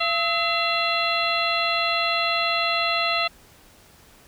harmonic tone with a mistuned harmonic, 680 Hz, F5, 46 cents flat, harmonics 1 / 2 / 3 / 4 / 5 / 6, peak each -27 / -26 / -29 / -26 / -30 / -28 dBFS, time 0-3.28 s, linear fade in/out 10 ms, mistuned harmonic 2, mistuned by -86 cents, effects pink hiss -52 dBFS RMS until 4.27 s

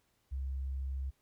sine tone, 66.9 Hz, C2, 39 cents sharp, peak -34 dBFS, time 0.31-1.11 s, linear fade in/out 20 ms, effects pink hiss -75 dBFS RMS until 1.21 s

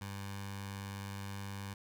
15% pulse tone with notch filter, 99 Hz, G2, 18 cents sharp, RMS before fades -43 dBFS, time 0.01-1.74 s, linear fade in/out 5 ms, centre 340 Hz, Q 0.69, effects none

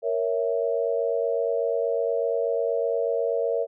sine chord, A# diminished, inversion none, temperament equal, 466.2 / 554.4 / 659.3 Hz, A#4 / C#5 / E5, 0 / 0 / 0 cents, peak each -25 / -27 / -28 dBFS, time 0.02-3.67 s, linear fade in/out 50 ms, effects none

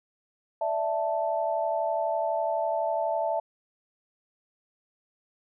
sine chord, D suspended second, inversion none, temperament equal, 587.3 / 659.3 / 880 Hz, D5 / E5 / A5, 0 / 0 / 0 cents, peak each -32 / -27 / -30 dBFS, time 0.61-3.4 s, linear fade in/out 5 ms, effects none

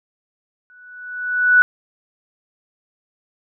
sine tone with exponential growth, 1480 Hz, F#6, in tune, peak -6 dBFS, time 0.7-1.62 s, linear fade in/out 0 ms, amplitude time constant 200 ms, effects none

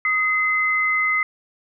sine tone pair together, 1250.6 / 2054 Hz, D#6 / C7, +8 / -33 cents, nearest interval major sixth, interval 859 cents, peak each -24 / -18 dBFS, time 0.05-1.23 s, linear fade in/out 2 ms, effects none

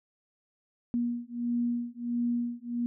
sine beating tone pair, 238.3 / 239.8 Hz, A#3 / A#3, +38 / +49 cents, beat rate 1.5 Hz, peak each -31 dBFS, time 0.94-2.86 s, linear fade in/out 0 ms, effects none

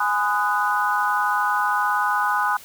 sine chord, G# minor seventh, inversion none, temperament equal with one note detuned, 830.6 / 1012 / 1244.5 / 1480 Hz, G#5 / B5 / D#6 / F#6, 0 / +42 / 0 / 0 cents, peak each -24 dBFS, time 0-2.57 s, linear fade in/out 5 ms, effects white hiss -44 dBFS RMS until 2.64 s

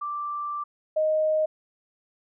sine tone pair in turn, 1174.7 / 622.3 Hz, D6 / D#5, 0 / 0 cents, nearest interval major seventh, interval 1100 cents, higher first, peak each -28 / -20 dBFS, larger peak second, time 0.01-0.64 / 0.96-1.46 s, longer first, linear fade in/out 10 ms, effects none

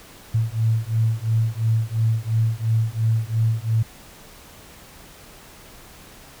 sine beating tone pair, 110.8 / 113.7 Hz, A2 / A#2, +13 / -43 cents, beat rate 2.9 Hz, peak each -21 dBFS, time 0.34-3.83 s, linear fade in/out 10 ms, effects pink hiss -45 dBFS RMS until 6.4 s

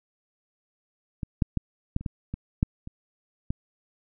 clicks, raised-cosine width 5 ms, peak -18 / -8 / -12 / -12 / -26 / -16 / -19 / -8 / -25 / -15 dBFS, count 10, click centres 1.232 / 1.422 / 1.573 / 1.964 / 2.01 / 2.062 / 2.34 / 2.629 / 2.874 / 3.505 s, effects none

